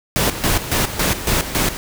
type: noise with tremolo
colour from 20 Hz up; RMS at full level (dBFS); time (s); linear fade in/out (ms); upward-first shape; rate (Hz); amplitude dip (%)
pink; -17; 0.16-1.77; 0; square; 3.6; 70
effects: none